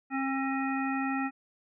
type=harmonic tone with a mistuned harmonic; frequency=268.8 Hz; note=C4; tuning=47 cents sharp; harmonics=1 / 3 / 5 / 7 / 9; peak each=-30 / -35 / -37 / -38 / -40 dBFS; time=0.1-1.31 s; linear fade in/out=50 ms; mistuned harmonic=9; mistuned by=+44 cents; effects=none